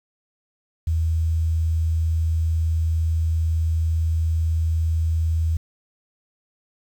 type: tone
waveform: sine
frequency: 81.1 Hz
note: E2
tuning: 28 cents flat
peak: -18 dBFS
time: 0.87-5.57 s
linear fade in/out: 5 ms
effects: 8-bit